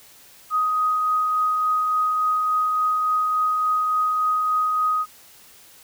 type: tone with tremolo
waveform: sine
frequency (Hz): 1252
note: D#6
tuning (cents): +10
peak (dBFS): -17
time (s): 0.5-5.06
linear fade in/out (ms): 50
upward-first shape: triangle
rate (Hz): 3.5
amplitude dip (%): 25
effects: white hiss -49 dBFS RMS until 5.83 s